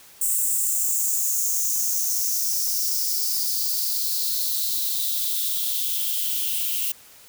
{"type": "noise with high-pass filter sweep", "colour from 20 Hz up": "violet", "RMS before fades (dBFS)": -24, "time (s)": [0.21, 6.92], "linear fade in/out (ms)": 5, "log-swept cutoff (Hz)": [8100, 2800], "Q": 5.2, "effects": ["white hiss -49 dBFS RMS until 7.28 s"]}